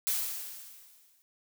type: noise with exponential decay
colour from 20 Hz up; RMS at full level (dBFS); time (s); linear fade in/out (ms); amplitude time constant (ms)
blue; -28; 0.07-1.22; 0; 250
effects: none